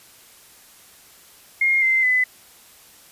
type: tone with pitch steps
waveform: sine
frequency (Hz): 2134 / 2077 / 2010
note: C7 / C7 / B6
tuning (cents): +34 / -13 / +30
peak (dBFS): -15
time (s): 1.61-2.24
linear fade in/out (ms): 5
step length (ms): 210
effects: white hiss -49 dBFS RMS until 3.11 s + resampled to 32000 Hz